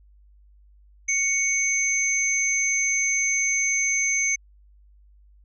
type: tone pair together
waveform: sine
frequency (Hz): 2222 / 6247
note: C#7 / G8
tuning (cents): +4 / -7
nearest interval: octave + tritone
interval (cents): 1789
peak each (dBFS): -23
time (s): 1.08-4.36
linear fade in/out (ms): 10
effects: added 50 Hz sine -51 dBFS peak until 5.44 s